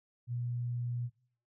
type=tone; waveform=sine; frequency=121 Hz; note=B2; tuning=35 cents flat; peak=-33 dBFS; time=0.27-1.1 s; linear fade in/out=50 ms; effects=noise-tail reverb RT60 0.5 s tail -20 dB re dry